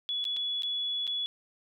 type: tone with dropouts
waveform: sine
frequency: 3400 Hz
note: G#7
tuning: 40 cents sharp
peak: -29 dBFS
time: 0.09-1.26 s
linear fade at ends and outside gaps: 0 ms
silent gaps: 0.242-0.252 / 0.365-0.369 / 0.622-0.633 / 1.069-1.076 s
effects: none